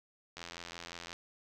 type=click train; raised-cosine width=0.2 ms; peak=-26 dBFS; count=66; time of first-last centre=0.37-1.129 s; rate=85.6 Hz; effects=none